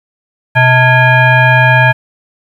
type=tone with frequency modulation; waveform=sine; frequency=892 Hz; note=A5; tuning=23 cents sharp; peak=-4 dBFS; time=0.55-1.93 s; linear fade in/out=20 ms; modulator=766 Hz; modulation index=1.7; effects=7-bit